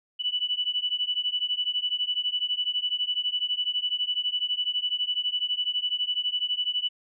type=beating tone pair; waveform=sine; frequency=2960 / 2972 Hz; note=F#7 / F#7; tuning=0 / +7 cents; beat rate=12 Hz; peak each=-28 dBFS; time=0.19-6.89 s; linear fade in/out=20 ms; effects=none